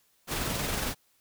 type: noise with amplitude modulation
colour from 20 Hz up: pink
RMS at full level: -30 dBFS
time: 0.27-0.95 s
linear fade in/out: 50 ms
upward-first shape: sine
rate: 21.8 Hz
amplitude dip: 30%
effects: white hiss -68 dBFS RMS until 1.2 s